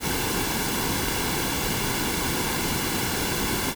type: noise with comb filter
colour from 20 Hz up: pink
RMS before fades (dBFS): -26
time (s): 0-3.75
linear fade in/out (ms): 50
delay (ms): 1.6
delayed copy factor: -0.55
effects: none